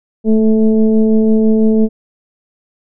sine tone with frequency modulation, 220 Hz, A3, in tune, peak -7 dBFS, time 0.24-1.89 s, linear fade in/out 50 ms, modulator 217 Hz, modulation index 0.93, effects none

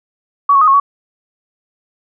sine tone with pitch steps, 1132 / 1100 / 1247 / 1090 / 1126 Hz, C#6 / C#6 / D#6 / C#6 / C#6, +36 / -14 / +3 / -29 / +27 cents, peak -6 dBFS, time 0.49-0.8 s, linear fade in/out 5 ms, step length 62 ms, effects none

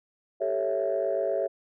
sine chord, A dominant seventh, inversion third, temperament equal, 392 / 440 / 554.4 / 659.3 Hz, G4 / A4 / C#5 / E5, 0 / 0 / 0 / 0 cents, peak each -31 / -32 / -28 / -28 dBFS, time 0.4-1.48 s, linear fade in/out 20 ms, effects tanh soft clip ceiling -17 dBFS

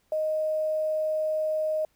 sine tone with quantisation, 622.3 Hz, D#5, in tune, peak -24 dBFS, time 0.12-1.85 s, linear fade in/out 2 ms, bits 9, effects pink hiss -69 dBFS RMS until 1.95 s

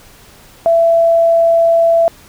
sine tone, 668 Hz, E5, 23 cents sharp, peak -7 dBFS, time 0.66-2.08 s, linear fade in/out 0 ms, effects pink hiss -42 dBFS RMS until 2.28 s

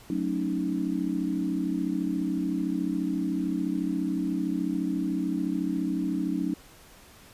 sine chord, D# half-diminished seventh, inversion first, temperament equal, 185 / 220 / 277.2 / 311.1 Hz, F#3 / A3 / C#4 / D#4, 0 / 0 / 0 / 0 cents, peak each -31 / -35 / -30 / -30 dBFS, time 0.1-6.54 s, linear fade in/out 2 ms, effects pink hiss -52 dBFS RMS until 7.33 s + resampled to 32000 Hz

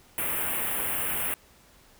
white band-stop noise, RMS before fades -29 dBFS, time 0.18-1.34 s, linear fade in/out 0 ms, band 3000 to 9100 Hz, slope 48 dB/octave, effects pink hiss -57 dBFS RMS until 1.99 s

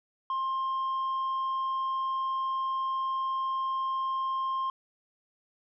sine tone, 1059 Hz, C6, 21 cents sharp, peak -25 dBFS, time 0.3-4.7 s, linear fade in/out 2 ms, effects tanh soft clip ceiling -27 dBFS

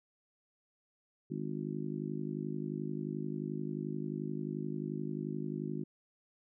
harmonic tone, 51.4 Hz, G#1, 17 cents flat, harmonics 3 / 4 / 5 / 6 / 7, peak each -40 / -41 / -42 / -43 / -43 dBFS, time 1.3-5.84 s, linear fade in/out 10 ms, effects none

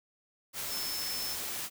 sine tone in noise, 5280 Hz, E8, 2 cents sharp, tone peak -36 dBFS, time 0.68-1.37 s, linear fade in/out 50 ms, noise white, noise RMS -37 dBFS, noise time 0.53-1.7 s, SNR -2 dB, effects none

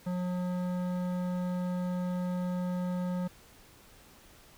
triangle tone with hard clipping, 180 Hz, F#3, 47 cents flat, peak -32 dBFS, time 0.06-3.28 s, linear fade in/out 10 ms, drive 17 dB, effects pink hiss -57 dBFS RMS until 4.57 s

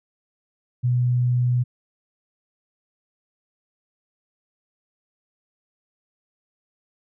sine tone, 123.47 Hz, B2, in tune, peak -17 dBFS, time 0.83-1.64 s, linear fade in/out 20 ms, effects none

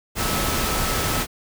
sine tone in noise, 1300 Hz, E6, 24 cents flat, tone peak -31 dBFS, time 0.17-1.24 s, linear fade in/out 50 ms, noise pink, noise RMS -23 dBFS, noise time 0.15-1.27 s, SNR -11 dB, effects none

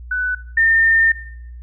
sine tone pair in turn, 1494 / 1812.3 Hz, F#6 / A#6, +16 / -49 cents, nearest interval minor third, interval 335 cents, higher second, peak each -17 / -11 dBFS, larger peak second, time 0.11-0.35 / 0.57-1.12 s, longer second, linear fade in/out 5 ms, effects noise-tail reverb RT60 0.8 s tail -18 dB re dry + added 60 Hz sine -32 dBFS peak until 1.62 s

